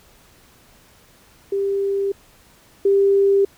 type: tone pair in turn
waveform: sine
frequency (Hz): 395.7 / 395.7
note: G4 / G4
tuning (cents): +16 / +16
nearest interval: unison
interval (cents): 0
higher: neither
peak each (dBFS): -18 / -12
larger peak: second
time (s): 1.52-2.12 / 2.85-3.45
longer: neither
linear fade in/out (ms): 5
effects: pink hiss -52 dBFS RMS until 3.57 s